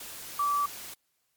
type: tone in noise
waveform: sine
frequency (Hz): 1157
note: D6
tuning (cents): -26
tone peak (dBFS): -24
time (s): 0.39-0.66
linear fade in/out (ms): 5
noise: white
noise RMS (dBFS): -42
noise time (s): 0-0.94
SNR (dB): +15
effects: white hiss -75 dBFS RMS until 1.36 s + MP3 96 kbps